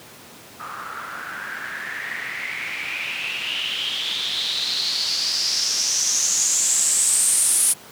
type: noise with low-pass filter sweep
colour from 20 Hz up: blue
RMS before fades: -23 dBFS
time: 0.59-7.74 s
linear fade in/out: 20 ms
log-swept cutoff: 1200 to 10000 Hz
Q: 6.6
effects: pink hiss -43 dBFS RMS until 7.91 s + high-pass 150 Hz 12 dB/octave